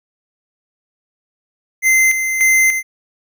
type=tone with tremolo; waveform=square; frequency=2073 Hz; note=C7; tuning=17 cents flat; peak=-10 dBFS; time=1.82-2.83 s; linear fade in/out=50 ms; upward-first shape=square; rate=1.7 Hz; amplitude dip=55%; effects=none